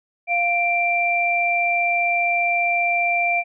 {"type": "tone pair together", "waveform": "sine", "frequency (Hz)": [697, 2359], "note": ["F5", "D7"], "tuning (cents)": [-4, 7], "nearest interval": "octave + major sixth", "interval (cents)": 2111, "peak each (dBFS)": [-21, -19], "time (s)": [0.27, 3.44], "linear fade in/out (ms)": 50, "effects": []}